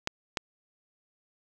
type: clicks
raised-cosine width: 0.2 ms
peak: -11 dBFS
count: 2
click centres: 0.074 / 0.372 s
effects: none